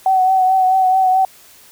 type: tone with vibrato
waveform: sine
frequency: 753 Hz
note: F#5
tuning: 30 cents sharp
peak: -10 dBFS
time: 0.06-1.25 s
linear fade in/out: 2 ms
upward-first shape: triangle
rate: 4.6 Hz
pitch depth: 34 cents each way
effects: white hiss -45 dBFS RMS until 1.71 s